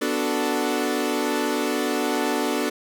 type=chord; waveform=sawtooth; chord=B minor seventh; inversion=none; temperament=equal; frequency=246.9 / 293.7 / 370 / 440 Hz; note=B3 / D4 / F#4 / A4; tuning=0 / 0 / 0 / 0 cents; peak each=-24 / -22 / -25 / -24 dBFS; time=0.01-2.7 s; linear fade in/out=10 ms; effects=none